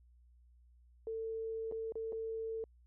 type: tone with dropouts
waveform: sine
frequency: 447.6 Hz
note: A4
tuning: 30 cents sharp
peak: -37 dBFS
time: 1.07-2.64 s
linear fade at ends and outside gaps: 1 ms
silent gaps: 1.714-1.722 / 1.922-1.955 / 2.123-2.129 s
effects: added 60 Hz sine -61 dBFS peak until 2.86 s